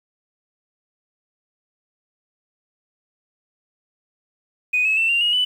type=tone with pitch steps; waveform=sine; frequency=2489 / 2581 / 2677 / 2776 / 2879 / 2986 Hz; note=D#7 / E7 / E7 / F7 / F#7 / F#7; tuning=0 / -37 / +26 / -11 / -48 / +15 cents; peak=-15 dBFS; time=4.73-5.45 s; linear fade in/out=10 ms; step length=120 ms; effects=tanh soft clip ceiling -11 dBFS + 8-bit